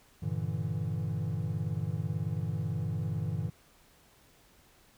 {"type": "chord", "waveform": "triangle", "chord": "E half-diminished seventh", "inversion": "first", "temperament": "equal", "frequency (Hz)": [98, 116.54, 146.83, 164.81], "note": ["G2", "Bb2", "D3", "E3"], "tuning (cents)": [0, 0, 0, 0], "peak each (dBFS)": -34, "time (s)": [0.22, 3.5], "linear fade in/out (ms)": 10, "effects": ["pink hiss -62 dBFS RMS until 4.97 s"]}